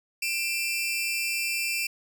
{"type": "tone pair together", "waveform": "sawtooth", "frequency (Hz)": [2376, 2665], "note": ["D7", "E7"], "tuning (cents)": [20, 18], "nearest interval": "major second", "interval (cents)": 198, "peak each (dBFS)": -26, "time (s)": [0.22, 1.87], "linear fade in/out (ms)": 5, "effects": []}